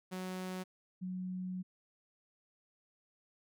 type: tone pair in turn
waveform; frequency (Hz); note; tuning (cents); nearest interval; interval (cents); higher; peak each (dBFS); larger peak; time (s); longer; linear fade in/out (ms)
sawtooth / sine; 185 / 183.93; F#3 / F#3; 0 / -10; unison; 10; first; -35 / -37; first; 0.11-0.64 / 1.01-1.63; second; 20
effects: none

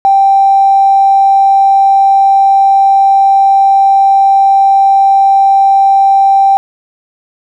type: tone with tanh clipping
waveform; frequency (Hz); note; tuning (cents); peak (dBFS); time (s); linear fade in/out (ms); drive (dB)
triangle; 784; G5; 0; -3; 0.05-6.57; 0; 2
effects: none

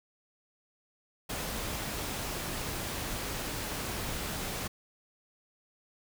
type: noise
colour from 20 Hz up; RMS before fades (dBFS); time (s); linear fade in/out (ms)
pink; -36; 1.29-4.68; 10
effects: none

